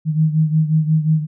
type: beating tone pair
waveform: sine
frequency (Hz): 155.4 / 161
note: D#3 / E3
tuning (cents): -2 / -41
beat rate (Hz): 5.6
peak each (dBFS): -14 / -19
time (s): 0.05-1.27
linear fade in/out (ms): 50
effects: none